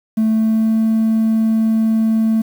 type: tone with pitch glide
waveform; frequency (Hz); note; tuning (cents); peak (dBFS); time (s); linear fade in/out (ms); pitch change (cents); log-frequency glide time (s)
triangle; 220 to 222; A3 to A3; 0 to +16; -9; 0.17-2.42; 10; +16; 0.29-0.77
effects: tanh soft clip ceiling -7 dBFS + 7-bit